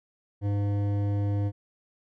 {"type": "tone with hard clipping", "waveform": "triangle", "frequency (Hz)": 101.5, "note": "G#2", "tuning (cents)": -39, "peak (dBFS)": -26, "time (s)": [0.41, 1.52], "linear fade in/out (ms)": 50, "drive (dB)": 16, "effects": []}